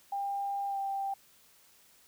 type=tone with pitch glide; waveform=sine; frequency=798 to 786.6 Hz; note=G5 to G5; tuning=+31 to +6 cents; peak=-31 dBFS; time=0.12-1.14 s; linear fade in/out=5 ms; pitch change=-25 cents; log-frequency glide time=0.68-0.78 s; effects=white hiss -62 dBFS RMS until 2.07 s